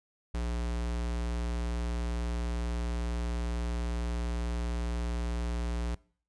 square tone, 58.9 Hz, A#1, 19 cents sharp, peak -31 dBFS, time 0.34-5.95 s, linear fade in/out 5 ms, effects noise-tail reverb RT60 0.5 s tail -23 dB re dry + resampled to 22050 Hz

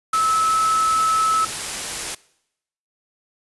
sine tone in noise, 1300 Hz, E6, 24 cents flat, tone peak -16 dBFS, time 0.13-1.45 s, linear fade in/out 5 ms, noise white, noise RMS -27 dBFS, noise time 0.13-2.15 s, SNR +8 dB, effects noise-tail reverb RT60 0.8 s tail -22 dB re dry + resampled to 24000 Hz

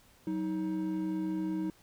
triangle tone pair together, 186.46 / 315.4 Hz, F#3 / D#4, +14 / +24 cents, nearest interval major sixth, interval 910 cents, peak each -34 / -30 dBFS, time 0.27-1.7 s, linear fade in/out 2 ms, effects pink hiss -62 dBFS RMS until 1.82 s

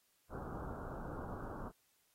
pink low-pass noise, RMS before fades -45 dBFS, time 0.29-1.72 s, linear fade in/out 50 ms, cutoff 1500 Hz, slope 96 dB/octave, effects white hiss -75 dBFS RMS until 2.14 s + AAC 48 kbps

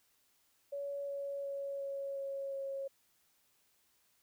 sine tone with pitch steps, 564 / 560.4 / 556.9 / 553.4 / 549.8 / 546.4 Hz, C#5 / C#5 / C#5 / C#5 / C#5 / C#5, +30 / +19 / +8 / -3 / -14 / -25 cents, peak -37 dBFS, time 0.72-2.88 s, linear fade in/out 10 ms, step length 360 ms, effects white hiss -73 dBFS RMS until 4.22 s

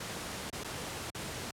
pink noise with dropouts, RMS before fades -39 dBFS, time 0-1.51 s, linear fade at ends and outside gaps 5 ms, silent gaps 0.502-0.527 / 0.637-0.644 / 1.103-1.147 s, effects high-pass 80 Hz 12 dB/octave + low-pass 11000 Hz 12 dB/octave

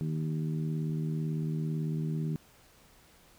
harmonic tone, 78 Hz, D#2, 5 cents sharp, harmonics 2 / 3 / 4 / 5, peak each -30 / -39 / -43 / -45 dBFS, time 0.01-2.36 s, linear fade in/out 0 ms, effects pink hiss -60 dBFS RMS until 3.38 s

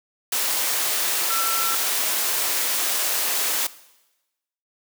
sine tone in noise, 1344 Hz, E6, 33 cents sharp, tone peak -25 dBFS, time 1.3-1.75 s, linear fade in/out 5 ms, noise white, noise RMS -23 dBFS, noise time 0.32-3.67 s, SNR -5 dB, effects noise-tail reverb RT60 1.0 s tail -18 dB re dry + high-pass 400 Hz 12 dB/octave

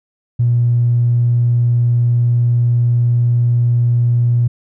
triangle tone with tanh clipping, 119.9 Hz, A#2, 49 cents sharp, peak -10 dBFS, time 0.39-4.48 s, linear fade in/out 10 ms, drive 4 dB, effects none

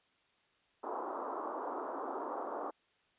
white band-pass noise, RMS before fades -40 dBFS, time 0.83-2.71 s, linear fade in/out 10 ms, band 270 to 1200 Hz, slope 48 dB/octave, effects white hiss -72 dBFS RMS until 3.18 s + resampled to 8000 Hz

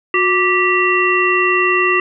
harmonic tone with a mistuned harmonic, 390 Hz, G4, 9 cents flat, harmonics 1 / 3 / 5 / 7, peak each -17 / -17 / -17 / -17 dBFS, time 0.14-2 s, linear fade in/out 2 ms, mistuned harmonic 1, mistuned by -120 cents, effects none

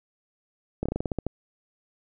slowing click train, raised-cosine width 2 ms, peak -14 dBFS, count 10, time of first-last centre 0.83-1.266 s, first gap 26 ms, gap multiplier 1.15, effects none

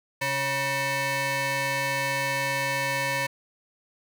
20% pulse ring-modulated tone, 415.3 Hz, G#4, in tune, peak -17 dBFS, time 0.21-3.27 s, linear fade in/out 10 ms, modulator 1380 Hz, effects none

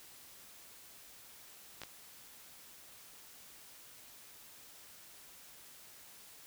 clicks, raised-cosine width 0.2 ms, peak -26 dBFS, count 2, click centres 1.817 / 1.835 s, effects white hiss -56 dBFS RMS until 6.46 s

